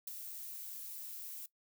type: noise with ADSR envelope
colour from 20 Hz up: violet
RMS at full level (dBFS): -40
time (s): 0.07-1.46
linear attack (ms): 5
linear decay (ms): 18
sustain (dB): -6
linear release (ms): 4
effects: noise-tail reverb RT60 0.1 s tail -18 dB re dry